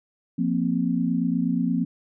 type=chord; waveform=sine; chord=F suspended fourth; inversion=none; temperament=equal; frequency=174.61 / 233.1 / 261.6 Hz; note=F3 / Bb3 / C4; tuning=0 / 0 / 0 cents; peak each=-25 dBFS; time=0.38-1.85 s; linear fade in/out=10 ms; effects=none